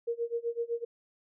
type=tone with tremolo; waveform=sine; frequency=468.1 Hz; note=A#4; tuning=7 cents sharp; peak=-27 dBFS; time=0.07-0.85 s; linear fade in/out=10 ms; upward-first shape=sine; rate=7.9 Hz; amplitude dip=95%; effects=none